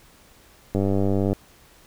click train, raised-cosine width 2 ms, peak -10 dBFS, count 58, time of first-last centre 0.75-1.33 s, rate 98.3 Hz, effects pink hiss -53 dBFS RMS until 1.86 s

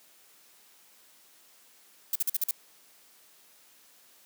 violet noise bursts, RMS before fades -27 dBFS, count 6, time 2.13-2.51 s, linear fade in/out 2 ms, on 25 ms, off 46 ms, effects white hiss -59 dBFS RMS until 4.25 s + high-pass 200 Hz 12 dB/octave

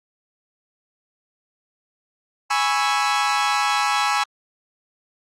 sawtooth chord, C# minor seventh, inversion second, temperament equal, 830.6 / 987.8 / 1108.7 / 1318.5 Hz, G#5 / B5 / C#6 / E6, 0 / 0 / 0 / 0 cents, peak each -18 / -23 / -21 / -20 dBFS, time 2.5-4.24 s, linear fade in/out 10 ms, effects low-pass 7000 Hz 12 dB/octave + Opus 48 kbps

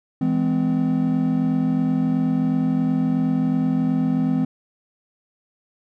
triangle chord, E augmented, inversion none, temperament equal with one note detuned, 164.81 / 207.7 / 255.7 Hz, E3 / G#3 / B#3, 0 / 0 / -40 cents, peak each -21 / -23 / -18 dBFS, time 0.21-4.45 s, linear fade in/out 5 ms, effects none

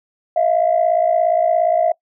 sine tone pair together, 640 / 697.2 Hz, D#5 / F5, +49 / -3 cents, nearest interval minor second, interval 148 cents, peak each -15 dBFS, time 0.36-1.92 s, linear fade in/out 5 ms, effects noise-tail reverb RT60 0.1 s tail -23 dB re dry + tanh soft clip ceiling -6 dBFS

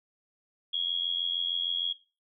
sine tone with amplitude modulation, 3300 Hz, G#7, 12 cents flat, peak -23 dBFS, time 0.73-1.93 s, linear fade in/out 10 ms, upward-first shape sine, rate 86.5 Hz, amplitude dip 90%, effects noise-tail reverb RT60 0.3 s tail -18 dB re dry

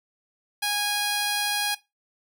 5% pulse tone with notch filter, 824 Hz, G#5, 14 cents flat, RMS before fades -26 dBFS, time 0.62-1.75 s, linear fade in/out 10 ms, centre 7100 Hz, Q 1.5, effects noise-tail reverb RT60 0.2 s tail -18 dB re dry

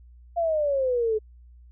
sine exponential sweep, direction down, 695 to 424.5 Hz, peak -21 dBFS, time 0.36-1.19 s, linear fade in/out 20 ms, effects added 60 Hz sine -47 dBFS peak until 1.71 s

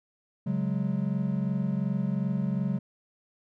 triangle chord, C# suspended fourth, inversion none, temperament equal, 138.59 / 185 / 207.7 Hz, C#3 / F#3 / G#3, 0 / 0 / 0 cents, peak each -29 / -27 / -29 dBFS, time 0.46-2.79 s, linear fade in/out 10 ms, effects none

